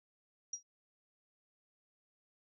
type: tone with exponential decay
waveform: sine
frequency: 5720 Hz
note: F8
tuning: 41 cents sharp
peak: -34 dBFS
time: 0.53-0.63 s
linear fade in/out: 5 ms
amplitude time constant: 21 ms
effects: none